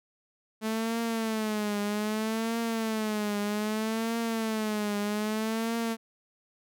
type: tone with vibrato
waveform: sawtooth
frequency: 217.5 Hz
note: A3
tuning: 20 cents flat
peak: -24 dBFS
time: 0.61-5.97 s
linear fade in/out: 50 ms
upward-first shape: triangle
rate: 0.63 Hz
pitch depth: 110 cents each way
effects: none